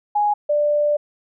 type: tone pair in turn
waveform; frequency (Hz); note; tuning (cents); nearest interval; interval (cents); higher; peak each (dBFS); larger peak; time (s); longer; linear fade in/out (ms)
sine; 830.6 / 590.6; G#5 / D5; 0 / +10; tritone; 590; first; -15; neither; 0.15-0.34 / 0.49-0.97; second; 10
effects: none